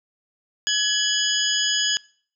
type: tone cluster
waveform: sine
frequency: 1688 / 2985 / 3315 / 4992 / 6690 Hz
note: G#6 / F#7 / G#7 / D#8 / G#8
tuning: +28 / +15 / -4 / +5 / +12 cents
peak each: -26 dBFS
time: 0.67-1.97 s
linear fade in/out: 0 ms
effects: noise-tail reverb RT60 0.5 s tail -24 dB re dry